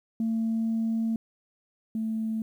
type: tone pair in turn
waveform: sine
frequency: 225.2 / 221.5 Hz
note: A3 / A3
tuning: +40 / +12 cents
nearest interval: unison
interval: 28 cents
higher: first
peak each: -23 / -26 dBFS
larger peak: first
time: 0.2-1.16 / 1.95-2.42 s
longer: first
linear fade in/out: 2 ms
effects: tanh soft clip ceiling -21 dBFS + 10-bit